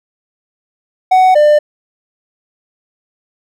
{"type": "tone pair in turn", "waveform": "triangle", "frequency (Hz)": [746, 597], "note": ["F#5", "D5"], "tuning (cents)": [14, 28], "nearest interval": "major third", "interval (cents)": 386, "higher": "first", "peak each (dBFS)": -3, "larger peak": "neither", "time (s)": [[1.11, 1.35], [1.35, 1.59]], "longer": "neither", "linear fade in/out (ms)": 10, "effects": []}